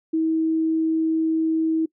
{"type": "tone", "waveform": "sine", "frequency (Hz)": 321.1, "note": "E4", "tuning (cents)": -45, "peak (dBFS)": -18, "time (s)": [0.13, 1.86], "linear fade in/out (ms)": 10, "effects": ["noise-tail reverb RT60 0.1 s tail -22 dB re dry"]}